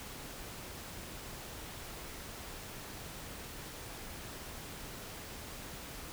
silence, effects pink hiss -46 dBFS RMS until 6.12 s

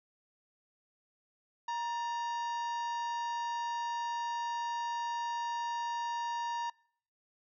harmonic tone with a mistuned harmonic, 942 Hz, A#5, 18 cents sharp, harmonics 1 / 2 / 3 / 4 / 5 / 6 / 7, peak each -33 / -45 / -51 / -52 / -55 / -56 / -58 dBFS, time 1.68-6.7 s, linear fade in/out 5 ms, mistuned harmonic 2, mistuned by -94 cents, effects noise-tail reverb RT60 0.6 s tail -26 dB re dry

